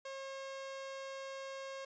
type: tone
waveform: sawtooth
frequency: 540 Hz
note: C#5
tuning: 45 cents flat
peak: -39 dBFS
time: 0.05-1.85 s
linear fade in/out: 5 ms
effects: resampled to 16000 Hz